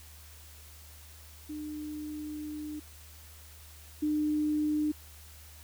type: tone pair in turn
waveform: sine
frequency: 301.9 / 301.9 Hz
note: D4 / D4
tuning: +48 / +48 cents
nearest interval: unison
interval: 0 cents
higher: neither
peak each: -36 / -26 dBFS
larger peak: second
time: 1.49-2.8 / 4.02-4.92 s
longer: first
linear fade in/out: 10 ms
effects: added 76 Hz sine -51 dBFS peak until 5.63 s + white hiss -54 dBFS RMS until 5.63 s